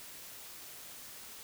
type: silence
effects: white hiss -49 dBFS RMS until 1.43 s